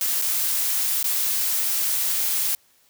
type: noise with dropouts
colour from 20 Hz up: blue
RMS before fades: -23 dBFS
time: 0.01-2.55 s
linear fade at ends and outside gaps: 1 ms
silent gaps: 0.216-0.221 / 1.029-1.042 s
effects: white hiss -60 dBFS RMS until 2.89 s